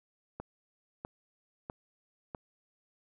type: click train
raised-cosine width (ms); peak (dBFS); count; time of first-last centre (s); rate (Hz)
1; -25; 4; 0.4-2.348; 1.54
effects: none